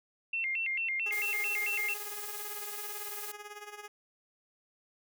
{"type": "tone with vibrato", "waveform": "sine", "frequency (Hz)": 2389, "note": "D7", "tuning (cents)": 29, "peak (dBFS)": -30, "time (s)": [0.33, 1.94], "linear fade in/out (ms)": 5, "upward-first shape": "square", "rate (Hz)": 4.5, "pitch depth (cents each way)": 210}
{"type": "tone with tremolo", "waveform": "10% pulse", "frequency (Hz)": 415.3, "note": "G#4", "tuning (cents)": 0, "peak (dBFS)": -33, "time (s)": [1.06, 3.88], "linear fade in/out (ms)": 2, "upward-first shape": "sine", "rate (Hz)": 18, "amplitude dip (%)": 70}
{"type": "noise", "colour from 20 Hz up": "blue", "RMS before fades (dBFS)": -41, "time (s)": [1.12, 3.32], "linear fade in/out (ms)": 5}
{"effects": []}